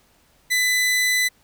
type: tone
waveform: sawtooth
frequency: 2000 Hz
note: B6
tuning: 21 cents sharp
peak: -14 dBFS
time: 0.5-1.29 s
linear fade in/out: 20 ms
effects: pink hiss -59 dBFS RMS until 1.43 s